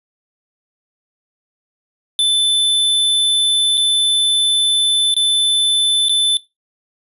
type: tone with dropouts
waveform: square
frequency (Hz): 3520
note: A7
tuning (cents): 0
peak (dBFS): -12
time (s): 2.19-6.37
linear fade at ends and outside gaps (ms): 1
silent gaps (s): 3.773-3.777 / 5.141-5.165 / 6.085-6.094
effects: noise-tail reverb RT60 0.2 s tail -19 dB re dry + resampled to 32000 Hz